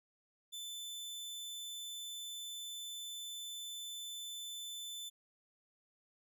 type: tone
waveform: sawtooth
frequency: 3520 Hz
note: A7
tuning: in tune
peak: -40 dBFS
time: 0.52-5.1 s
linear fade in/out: 20 ms
effects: none